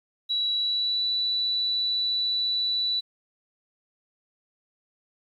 sine tone with pitch glide, 3912 to 3957 Hz, B7 to B7, -17 to +3 cents, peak -23 dBFS, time 0.29-3.01 s, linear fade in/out 20 ms, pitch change +20 cents, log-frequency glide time 0.53-1.03 s, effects 10-bit

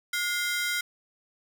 sawtooth ring-modulated tone, 1760 Hz, A6, in tune, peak -20 dBFS, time 0.13-0.81 s, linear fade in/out 5 ms, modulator 327 Hz, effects none

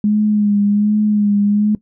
sine tone with vibrato, 207.7 Hz, G#3, in tune, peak -11 dBFS, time 0.04-1.75 s, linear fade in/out 2 ms, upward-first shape sine, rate 1.3 Hz, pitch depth 36 cents each way, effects noise-tail reverb RT60 0.1 s tail -18 dB re dry

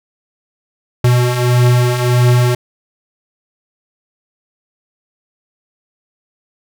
square beating tone pair, 121.8 / 123.4 Hz, B2 / B2, -24 / -1 cents, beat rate 1.6 Hz, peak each -17 / -11 dBFS, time 1.04-2.55 s, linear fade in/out 5 ms, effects none

